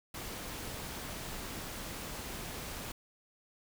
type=noise; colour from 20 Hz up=pink; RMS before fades=-42 dBFS; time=0.14-2.92 s; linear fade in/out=5 ms; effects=none